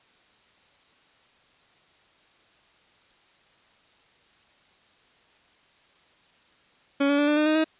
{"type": "tone with pitch steps", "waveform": "30% pulse", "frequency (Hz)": [279.9, 285.6, 291.4, 297.4, 303.5, 309.7, 316], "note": ["C#4", "D4", "D4", "D4", "D#4", "D#4", "D#4"], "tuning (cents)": [17, -48, -13, 22, -43, -8, 27], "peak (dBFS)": -17, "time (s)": [7, 7.644], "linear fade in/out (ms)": 10, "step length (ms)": 92, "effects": ["white hiss -60 dBFS RMS until 7.79 s", "resampled to 8000 Hz"]}